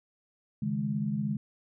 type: chord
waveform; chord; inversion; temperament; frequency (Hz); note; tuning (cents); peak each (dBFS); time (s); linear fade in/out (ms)
sine; C# suspended second; none; just; 138.59 / 155.92 / 207.9; C#3 / D#3 / G#3; 0 / +4 / +2; -34 / -34 / -30; 0.62-1.37; 5
effects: none